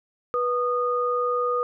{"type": "tone pair together", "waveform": "sine", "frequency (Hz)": [489.4, 1230], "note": ["B4", "D#6"], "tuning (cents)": [-16, -20], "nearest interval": "octave + major third", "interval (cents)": 1596, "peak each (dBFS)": -24, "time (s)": [0.34, 1.63], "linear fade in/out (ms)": 0, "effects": []}